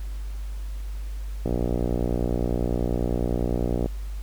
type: click train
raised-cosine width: 2 ms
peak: -12 dBFS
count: 145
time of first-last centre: 1.46-3.86 s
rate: 60 Hz
effects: added 50 Hz sine -29 dBFS peak until 4.22 s + pink hiss -51 dBFS RMS until 4.22 s